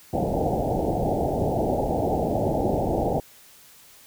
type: low-pass noise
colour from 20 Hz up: white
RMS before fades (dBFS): -24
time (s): 0.13-3.2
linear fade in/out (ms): 2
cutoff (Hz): 820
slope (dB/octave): 96
effects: white hiss -51 dBFS RMS until 4.06 s